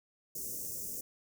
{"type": "band-stop noise", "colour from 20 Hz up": "white", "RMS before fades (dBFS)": -40, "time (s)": [0.35, 1.01], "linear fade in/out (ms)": 5, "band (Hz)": [540, 5700], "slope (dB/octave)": 48, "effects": []}